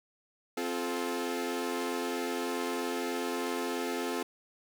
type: chord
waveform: sawtooth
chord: F major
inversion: second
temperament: equal with one note detuned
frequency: 261.6 / 349.2 / 432.4 Hz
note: C4 / F4 / A4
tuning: 0 / 0 / -30 cents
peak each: -32 dBFS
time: 0.57-4.23 s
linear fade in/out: 5 ms
effects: none